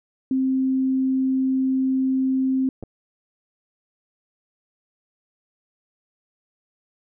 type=tone; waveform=sine; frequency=262.9 Hz; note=C4; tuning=8 cents sharp; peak=-18 dBFS; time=0.31-2.69 s; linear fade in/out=2 ms
type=clicks; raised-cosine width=2 ms; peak=-23 dBFS; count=2; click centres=2.827 / 2.836 s
effects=none